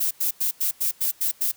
violet noise bursts, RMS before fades -23 dBFS, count 8, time 0-1.517 s, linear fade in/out 10 ms, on 110 ms, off 91 ms, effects white hiss -54 dBFS RMS until 1.56 s

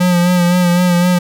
square tone with vibrato, 177.3 Hz, F3, 26 cents sharp, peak -10 dBFS, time 0-1.19 s, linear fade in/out 10 ms, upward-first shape sine, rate 3.9 Hz, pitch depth 34 cents each way, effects none

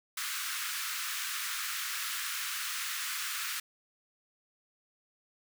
pink high-pass noise, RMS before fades -36 dBFS, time 0.17-3.6 s, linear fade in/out 5 ms, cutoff 1200 Hz, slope 48 dB/octave, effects none

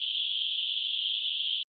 pink band-pass noise, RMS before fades -31 dBFS, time 0-1.63 s, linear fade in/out 2 ms, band 3000 to 3500 Hz, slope 96 dB/octave, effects Opus 24 kbps

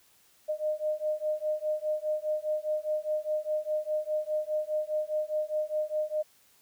sine beating tone pair, 610 / 614.9 Hz, D#5 / D#5, -34 / -21 cents, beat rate 4.9 Hz, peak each -31 dBFS, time 0.48-6.23 s, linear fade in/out 20 ms, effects white hiss -63 dBFS RMS until 6.61 s

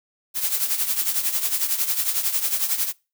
blue noise with tremolo, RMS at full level -20 dBFS, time 0.34-2.93 s, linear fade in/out 50 ms, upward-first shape triangle, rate 11 Hz, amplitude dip 75%, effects noise-tail reverb RT60 0.3 s tail -25 dB re dry

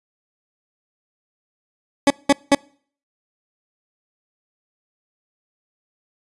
20% pulse tone bursts, 281.3 Hz, C#4, 26 cents sharp, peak -5 dBFS, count 3, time 2.07-2.549 s, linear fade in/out 2 ms, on 33 ms, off 190 ms, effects noise-tail reverb RT60 0.5 s tail -26 dB re dry + resampled to 24000 Hz

